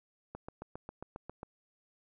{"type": "click train", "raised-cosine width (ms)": 1, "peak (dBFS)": -28, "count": 9, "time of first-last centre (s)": [0.35, 1.431], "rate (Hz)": 7.4, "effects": []}